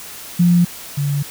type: tone pair in turn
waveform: sine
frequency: 174.61 / 143.28 Hz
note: F3 / D3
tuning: 0 / -42 cents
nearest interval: minor third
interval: 342 cents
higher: first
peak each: -9 / -16 dBFS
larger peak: first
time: 0.39-0.65 / 0.97-1.23 s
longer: neither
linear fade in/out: 10 ms
effects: white hiss -34 dBFS RMS until 1.3 s